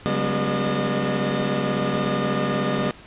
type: tone cluster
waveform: 25% pulse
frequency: 139.9 / 187.9 / 204.3 / 242.3 / 606 Hz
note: C#3 / F#3 / G#3 / B3 / D#5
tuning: +16 / +27 / -28 / -33 / -46 cents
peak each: -24 dBFS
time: 0.06-2.91 s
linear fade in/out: 0 ms
effects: pink hiss -45 dBFS RMS until 3.06 s + resampled to 8000 Hz